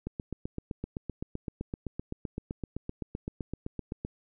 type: click train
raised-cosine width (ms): 3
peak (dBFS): -21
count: 32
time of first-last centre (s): 0.07-4.049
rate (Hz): 7.79
effects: none

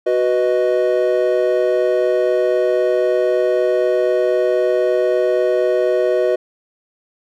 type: chord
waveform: triangle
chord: B major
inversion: second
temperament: equal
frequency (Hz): 370 / 493.9 / 622.3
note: F#4 / B4 / D#5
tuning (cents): 0 / 0 / 0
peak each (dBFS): -16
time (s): 0.06-6.36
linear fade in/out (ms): 10
effects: none

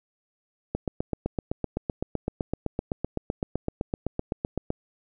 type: click train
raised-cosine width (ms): 2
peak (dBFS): -13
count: 32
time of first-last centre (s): 0.75-4.704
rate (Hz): 7.84
effects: none

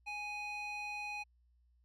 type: tone with band-pass filter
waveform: square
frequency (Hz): 830.6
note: G#5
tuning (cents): 0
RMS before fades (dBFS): -42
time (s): 0.06-1.24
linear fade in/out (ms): 20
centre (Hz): 2200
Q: 2.3
effects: added 60 Hz sine -67 dBFS peak until 1.84 s

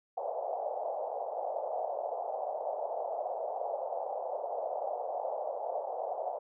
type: band-pass noise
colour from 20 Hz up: pink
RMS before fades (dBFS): -36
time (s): 0.17-6.39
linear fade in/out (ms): 10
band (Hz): 540 to 790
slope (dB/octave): 48
effects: none

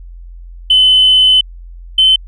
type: tone pair in turn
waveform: sine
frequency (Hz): 3032 / 3064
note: F#7 / G7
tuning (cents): +42 / -40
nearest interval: unison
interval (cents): 18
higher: second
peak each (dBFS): -4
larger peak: neither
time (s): 0.7-1.41 / 1.98-2.16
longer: first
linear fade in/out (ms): 5
effects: tanh soft clip ceiling 0 dBFS + added 43 Hz sine -29 dBFS peak until 2.27 s

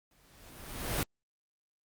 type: noise with exponential growth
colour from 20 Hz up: pink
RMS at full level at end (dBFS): -29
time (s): 0.11-1.03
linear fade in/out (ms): 2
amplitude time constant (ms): 200
effects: Opus 48 kbps

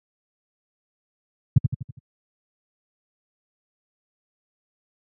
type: tone with echo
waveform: sine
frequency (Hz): 125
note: B2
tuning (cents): +21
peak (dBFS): -7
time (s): 1.56-1.58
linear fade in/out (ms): 5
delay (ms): 82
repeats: 5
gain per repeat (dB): -6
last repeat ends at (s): 1.99
effects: high-pass 80 Hz 12 dB/octave

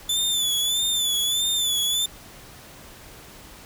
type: tone with vibrato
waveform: sawtooth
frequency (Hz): 3495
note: A7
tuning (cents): -12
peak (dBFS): -18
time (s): 0.09-2.06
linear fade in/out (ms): 5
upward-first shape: sine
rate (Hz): 1.6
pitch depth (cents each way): 64
effects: pink hiss -45 dBFS RMS until 3.65 s

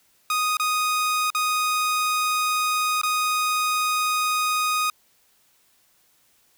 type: tone with dropouts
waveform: sawtooth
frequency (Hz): 1244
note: D#6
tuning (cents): -1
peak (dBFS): -17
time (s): 0.3-4.9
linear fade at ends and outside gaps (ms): 2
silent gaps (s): 0.57-0.597 / 1.303-1.348 / 3.015-3.033
effects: white hiss -62 dBFS RMS until 6.57 s

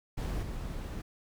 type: noise with level steps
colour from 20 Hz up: brown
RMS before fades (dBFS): -34 / -38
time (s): 0.17-1.02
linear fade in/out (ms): 10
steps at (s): 0.42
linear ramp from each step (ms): 10
effects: none

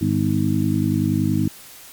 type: harmonic tone with a mistuned harmonic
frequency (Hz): 50.5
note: G#1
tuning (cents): -48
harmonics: 2 / 3 / 4 / 5 / 6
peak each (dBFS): -23 / -23 / -23 / -23 / -23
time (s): 0.01-1.48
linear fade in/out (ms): 5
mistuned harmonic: 6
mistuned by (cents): +54
effects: white hiss -42 dBFS RMS until 1.92 s + MP3 96 kbps

